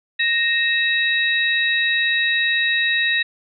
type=tone cluster; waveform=sine; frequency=1862 / 2624 / 3819 Hz; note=A#6 / E7 / A#7; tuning=-2 / -9 / +41 cents; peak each=-18 / -24 / -22 dBFS; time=0.19-3.23 s; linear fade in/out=10 ms; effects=none